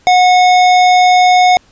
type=tone with hard clipping; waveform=sine; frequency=729 Hz; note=F#5; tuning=26 cents flat; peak=-7 dBFS; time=0.07-1.57 s; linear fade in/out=0 ms; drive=18 dB; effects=pink hiss -49 dBFS RMS until 1.71 s + resampled to 16000 Hz